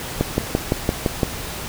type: click train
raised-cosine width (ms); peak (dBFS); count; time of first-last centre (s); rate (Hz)
2; -3; 7; 0.21-1.232; 5.87
effects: pink hiss -30 dBFS RMS until 1.68 s